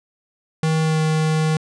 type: tone with pitch glide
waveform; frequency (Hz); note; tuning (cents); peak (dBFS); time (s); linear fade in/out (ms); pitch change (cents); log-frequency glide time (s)
square; 158.6 to 156.96; D#3 to D#3; +33 to +15; -17; 0.63-1.57; 2; -18; 0.82-1
effects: resampled to 22050 Hz